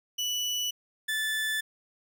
30% pulse tone pair in turn, 2960 / 1748.9 Hz, F#7 / A6, 0 / -11 cents, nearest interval major sixth, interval 911 cents, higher first, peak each -25 dBFS, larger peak neither, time 0.18-0.71 / 1.08-1.61 s, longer neither, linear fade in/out 10 ms, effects none

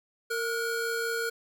square tone pair together, 460 / 1445 Hz, A#4 / F#6, -23 / -41 cents, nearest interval octave + minor sixth, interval 1982 cents, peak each -32 / -32 dBFS, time 0.3-1.3 s, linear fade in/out 10 ms, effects none

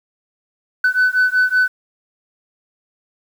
sine beating tone pair, 1501 / 1506.3 Hz, F#6 / F#6, +24 / +31 cents, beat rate 5.3 Hz, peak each -14 dBFS, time 0.84-1.68 s, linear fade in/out 5 ms, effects tanh soft clip ceiling -9 dBFS + 7-bit

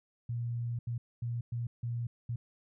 sine tone bursts at uneven times, 118.6 Hz, A#2, 30 cents sharp, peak -32 dBFS, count 6, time 0.29-0.79 / 0.87-0.98 / 1.22-1.41 / 1.52-1.67 / 1.83-2.07 / 2.29-2.36 s, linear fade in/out 5 ms, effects none

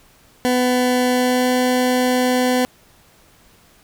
20% pulse tone with pitch glide, 250 to 251.6 Hz, B3 to B3, +21 to +32 cents, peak -10 dBFS, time 0.45-2.65 s, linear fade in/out 0 ms, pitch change +11 cents, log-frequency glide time 1.13-1.49 s, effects pink hiss -52 dBFS RMS until 3.83 s

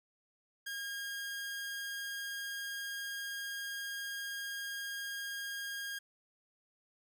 sawtooth tone, 1623 Hz, G#6, 40 cents flat, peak -35 dBFS, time 0.66-5.99 s, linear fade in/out 10 ms, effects none

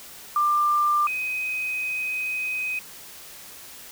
sine tone pair in turn, 1190 / 2514 Hz, D6 / D#7, +22 / +17 cents, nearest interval octave + minor second, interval 1295 cents, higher second, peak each -18 / -25 dBFS, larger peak first, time 0.36-1.07 / 1.07-2.79 s, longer second, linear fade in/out 2 ms, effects white hiss -43 dBFS RMS until 3.91 s

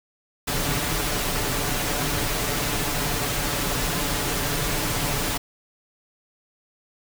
pink noise with comb filter, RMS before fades -25 dBFS, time 0.47-5.38 s, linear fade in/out 10 ms, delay 6.9 ms, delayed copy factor +0.55, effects none

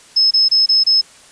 sine tone bursts, 5190 Hz, E8, 28 cents flat, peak -9 dBFS, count 5, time 0.16-1.014 s, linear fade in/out 10 ms, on 150 ms, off 26 ms, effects white hiss -44 dBFS RMS until 1.31 s + resampled to 22050 Hz

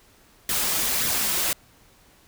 white noise with flanger, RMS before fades -24 dBFS, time 0.49-1.53 s, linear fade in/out 2 ms, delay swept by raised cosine 0.53 to 6.13 ms, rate 1.8 Hz, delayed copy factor +0.55, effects pink hiss -56 dBFS RMS until 2.27 s

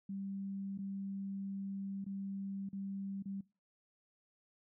sine tone with dropouts, 196 Hz, G3, in tune, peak -39 dBFS, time 0.09-3.41 s, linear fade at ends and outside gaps 5 ms, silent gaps 0.777-0.787 / 2.044-2.063 / 2.69-2.729 / 3.225-3.256 s, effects noise-tail reverb RT60 0.3 s tail -22 dB re dry

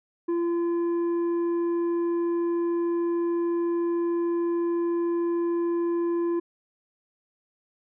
sine tone with tanh clipping, 341.7 Hz, F4, 38 cents flat, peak -24 dBFS, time 0.28-6.4 s, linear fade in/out 10 ms, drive 6 dB, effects none

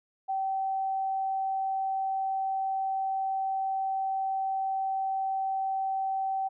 sine tone, 771 Hz, G5, 29 cents flat, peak -27 dBFS, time 0.28-6.49 s, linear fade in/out 20 ms, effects none

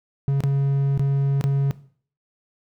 triangle tone with dropouts, 138.59 Hz, C#3, in tune, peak -15 dBFS, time 0.28-1.71 s, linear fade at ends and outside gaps 0 ms, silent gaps 0.405-0.437 / 0.976-0.995 / 1.411-1.44 s, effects noise-tail reverb RT60 0.5 s tail -17 dB re dry

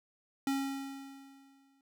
square tone with exponential decay, 273.2 Hz, C#4, 25 cents flat, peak -29 dBFS, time 0.47-1.81 s, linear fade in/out 2 ms, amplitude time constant 290 ms, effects none

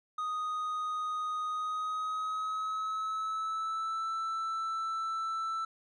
triangle tone with pitch glide, 1244.5 to 1326.1 Hz, D#6 to E6, 0 to +10 cents, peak -30 dBFS, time 0.18-5.65 s, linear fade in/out 5 ms, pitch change +110 cents, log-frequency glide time 1.48-4.09 s, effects resampled to 22050 Hz

